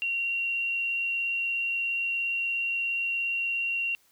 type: tone with vibrato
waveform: sine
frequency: 2752 Hz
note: F7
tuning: 26 cents flat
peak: -26 dBFS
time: 0.02-3.95 s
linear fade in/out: 0 ms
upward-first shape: sine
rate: 17 Hz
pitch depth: 8 cents each way
effects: white hiss -64 dBFS RMS until 4.11 s